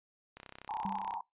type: click train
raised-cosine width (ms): 0.3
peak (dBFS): -31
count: 26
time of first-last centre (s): 0.37-1.139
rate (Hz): 32.5
type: band-pass noise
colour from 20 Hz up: white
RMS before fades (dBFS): -38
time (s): 0.69-1.21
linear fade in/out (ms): 2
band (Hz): 810 to 960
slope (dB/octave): 96
type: tone with exponential decay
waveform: sine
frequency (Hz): 196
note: G3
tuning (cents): 0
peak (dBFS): -34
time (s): 0.85-1.21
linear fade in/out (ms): 0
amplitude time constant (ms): 78
effects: noise-tail reverb RT60 0.2 s tail -24 dB re dry + resampled to 8000 Hz